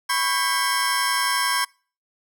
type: tone cluster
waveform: 30% pulse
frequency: 994 / 1105 / 1598 / 5320 Hz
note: B5 / C#6 / G6 / E8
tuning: +11 / -6 / +33 / +15 cents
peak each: -23 dBFS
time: 0.09-1.65 s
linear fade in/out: 10 ms
effects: noise-tail reverb RT60 0.4 s tail -26 dB re dry